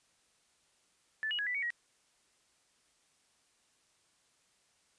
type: tone with pitch steps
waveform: sine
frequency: 1750 / 2903 / 1669 / 1979 / 2243 / 1902 Hz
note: A6 / F#7 / G#6 / B6 / C#7 / A#6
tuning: -10 / -34 / +8 / +3 / +20 / +34 cents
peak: -32 dBFS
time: 1.23-1.704 s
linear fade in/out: 0 ms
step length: 79 ms
effects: white hiss -71 dBFS RMS until 4.98 s + resampled to 22050 Hz